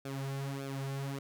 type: tone with flanger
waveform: sawtooth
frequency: 137.1 Hz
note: C#3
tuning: 19 cents flat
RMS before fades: -38 dBFS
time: 0.05-1.19 s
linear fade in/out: 5 ms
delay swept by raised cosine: 1 to 4.2 ms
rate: 1.7 Hz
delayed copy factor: -0.8
effects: none